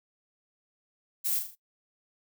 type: noise with echo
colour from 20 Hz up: violet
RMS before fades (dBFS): -29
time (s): 1.24-1.4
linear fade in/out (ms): 20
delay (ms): 39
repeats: 4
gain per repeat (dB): -6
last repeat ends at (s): 1.556
effects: noise-tail reverb RT60 0.1 s tail -18 dB re dry